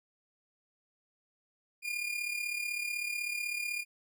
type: tone with amplitude modulation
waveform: 40% pulse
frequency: 2419 Hz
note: D#7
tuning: 49 cents flat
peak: -30 dBFS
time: 1.82-3.85 s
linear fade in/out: 50 ms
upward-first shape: sine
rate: 36 Hz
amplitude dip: 60%
effects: none